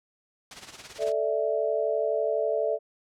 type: noise with tremolo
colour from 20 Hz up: white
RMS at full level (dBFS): -38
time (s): 0.51-1.12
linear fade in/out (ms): 2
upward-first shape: sine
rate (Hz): 18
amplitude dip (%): 70
type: chord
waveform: sine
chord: A suspended fourth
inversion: none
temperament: equal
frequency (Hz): 440 / 587.3 / 659.3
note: A4 / D5 / E5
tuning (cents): 0 / 0 / 0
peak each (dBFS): -28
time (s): 0.98-2.79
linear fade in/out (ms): 50
effects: low-pass 6000 Hz 12 dB/octave